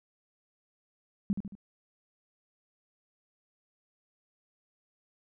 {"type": "tone with echo", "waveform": "sine", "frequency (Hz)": 200, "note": "G3", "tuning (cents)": 35, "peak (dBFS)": -24, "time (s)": [1.3, 1.33], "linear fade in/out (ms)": 0, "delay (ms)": 74, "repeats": 3, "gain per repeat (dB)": -6, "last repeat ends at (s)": 1.552, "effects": []}